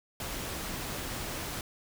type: noise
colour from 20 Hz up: pink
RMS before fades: -37 dBFS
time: 0.2-1.61 s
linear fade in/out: 2 ms
effects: none